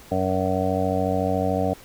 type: harmonic tone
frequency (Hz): 93.8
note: F#2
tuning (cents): +24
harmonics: 1 / 2 / 3 / 5 / 6 / 7 / 8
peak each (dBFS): -28 / -28 / -28 / -28 / -28 / -28 / -28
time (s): 0.11-1.74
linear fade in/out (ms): 10
effects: pink hiss -47 dBFS RMS until 1.84 s